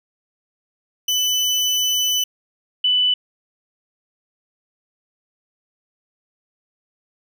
30% pulse / sine tone pair in turn, 2998 / 2987 Hz, F#7 / F#7, +22 / +16 cents, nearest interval unison, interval 6 cents, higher first, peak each -14 dBFS, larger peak neither, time 1.08-2.24 / 2.84-3.14 s, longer first, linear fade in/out 5 ms, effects none

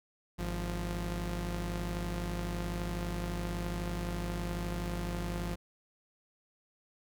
sawtooth tone pair together, 51.91 / 174.61 Hz, G#1 / F3, 0 / 0 cents, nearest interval octave + major sixth, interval 2100 cents, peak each -32 / -33 dBFS, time 0.38-5.56 s, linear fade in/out 20 ms, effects none

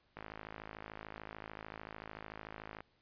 click train, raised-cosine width 0.5 ms, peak -30 dBFS, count 142, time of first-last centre 0.17-2.806 s, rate 53.5 Hz, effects pink hiss -73 dBFS RMS until 3.01 s + resampled to 11025 Hz

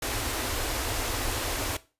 pink band-stop noise, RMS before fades -30 dBFS, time 0.02-1.77 s, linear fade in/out 5 ms, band 120 to 240 Hz, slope 96 dB/octave, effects noise-tail reverb RT60 0.3 s tail -17 dB re dry + resampled to 32000 Hz

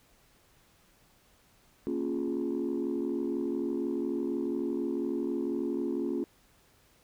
sine chord, Bb minor seventh, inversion none, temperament equal, 233.1 / 277.2 / 349.2 / 415.3 Hz, Bb3 / Db4 / F4 / Ab4, 0 / 0 / 0 / 0 cents, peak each -35 / -32 / -32 / -37 dBFS, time 1.87-6.24 s, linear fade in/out 0 ms, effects tanh soft clip ceiling -23 dBFS + pink hiss -64 dBFS RMS until 7.03 s

